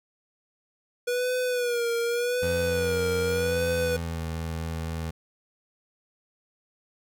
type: tone with vibrato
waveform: square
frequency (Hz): 484.7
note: B4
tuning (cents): -32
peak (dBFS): -25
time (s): 1.07-3.97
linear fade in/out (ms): 10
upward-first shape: sine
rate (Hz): 0.85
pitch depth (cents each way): 65
type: tone with pitch glide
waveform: 25% pulse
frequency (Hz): 87.31 to 81.46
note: F2 to E2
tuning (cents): 0 to -20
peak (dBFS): -26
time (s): 2.42-5.11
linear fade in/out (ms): 10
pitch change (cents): -120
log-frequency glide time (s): 3.45-4.3
effects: none